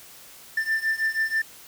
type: beating tone pair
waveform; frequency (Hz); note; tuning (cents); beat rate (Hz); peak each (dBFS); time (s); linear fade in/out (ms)
triangle; 1776 / 1782.2; A6 / A6; +16 / +22; 6.2; -25 / -23; 0.57-1.42; 5
effects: white hiss -47 dBFS RMS until 1.67 s